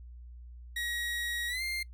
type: tone with pitch glide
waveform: 30% pulse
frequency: 1900 to 2108 Hz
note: A#6 to C7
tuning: +33 to +12 cents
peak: -30 dBFS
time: 0.76-1.83 s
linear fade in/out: 5 ms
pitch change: +179 cents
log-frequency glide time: 1.48-1.62 s
effects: noise-tail reverb RT60 0.1 s tail -23 dB re dry + added 60 Hz sine -45 dBFS peak until 1.93 s